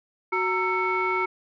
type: tone cluster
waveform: sine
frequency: 371.6 / 922 / 1334 / 2215 Hz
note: F#4 / A#5 / E6 / C#7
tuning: +7 / -19 / +20 / -2 cents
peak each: -27 dBFS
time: 0.32-1.26 s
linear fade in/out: 10 ms
effects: tanh soft clip ceiling -14 dBFS